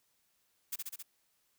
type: noise with echo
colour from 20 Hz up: blue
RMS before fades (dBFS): -37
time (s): 0.72-0.76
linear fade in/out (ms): 10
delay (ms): 67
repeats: 4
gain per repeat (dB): -2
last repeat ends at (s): 1.028
effects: white hiss -75 dBFS RMS until 1.58 s